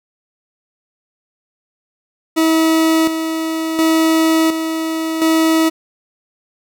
40% pulse tone with tremolo, 321.9 Hz, E4, 41 cents flat, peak -10 dBFS, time 2.36-5.7 s, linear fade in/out 20 ms, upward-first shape square, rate 0.7 Hz, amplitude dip 55%, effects none

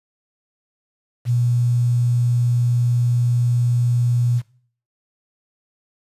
sine tone with quantisation, 120.9 Hz, B2, 36 cents flat, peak -15 dBFS, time 1.25-4.42 s, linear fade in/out 50 ms, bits 7, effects noise-tail reverb RT60 0.5 s tail -20 dB re dry + resampled to 32000 Hz

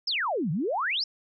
sine exponential two-way sweep, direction down then up, 5480 to 141.1 to 5480 Hz, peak -25 dBFS, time 0.07-1.04 s, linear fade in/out 5 ms, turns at 0.51 s, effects none

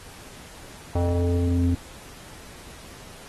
square tone with low-pass filter sweep, 87.31 Hz, F2, in tune, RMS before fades -22 dBFS, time 0.95-1.75 s, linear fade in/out 5 ms, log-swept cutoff 720 to 240 Hz, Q 2.6, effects pink hiss -45 dBFS RMS until 3.28 s + AAC 32 kbps

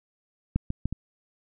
clicks, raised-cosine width 5 ms, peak -11 / -16 / -14 / -18 dBFS, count 4, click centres 0.56 / 0.704 / 0.856 / 0.926 s, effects none

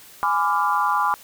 sine chord, G# diminished seventh, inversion none, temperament equal with one note detuned, 830.6 / 1005.6 / 1174.7 / 1396.9 Hz, G#5 / B5 / D6 / F6, 0 / +31 / 0 / 0 cents, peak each -24 / -22 / -22 / -27 dBFS, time 0.23-1.14 s, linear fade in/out 0 ms, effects white hiss -46 dBFS RMS until 1.23 s

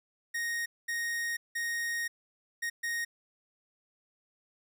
45% pulse tone bursts at uneven times, 1864.7 Hz, A#6, in tune, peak -31 dBFS, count 5, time 0.34-0.66 / 0.88-1.37 / 1.55-2.08 / 2.62-2.7 / 2.83-3.05 s, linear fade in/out 10 ms, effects none

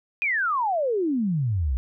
sine exponential sweep, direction down, 2511 to 58.4 Hz, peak -21 dBFS, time 0.22-1.77 s, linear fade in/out 0 ms, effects none

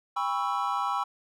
triangle chord, C# half-diminished seventh, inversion second, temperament equal with one note detuned, 803.7 / 987.8 / 1108.7 / 1318.5 Hz, G5 / B5 / C#6 / E6, +43 / 0 / 0 / 0 cents, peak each -30 dBFS, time 0.16-1.04 s, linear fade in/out 10 ms, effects none

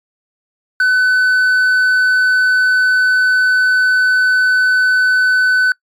sine tone with hard clipping, 1506 Hz, F#6, 30 cents sharp, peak -10 dBFS, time 0.8-5.72 s, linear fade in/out 2 ms, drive 3 dB, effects noise-tail reverb RT60 0.1 s tail -24 dB re dry + MP3 96 kbps

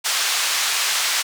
white band-pass noise, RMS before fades -21 dBFS, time 0.04-1.23 s, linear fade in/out 20 ms, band 1000 to 6500 Hz, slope 12 dB/octave, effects none

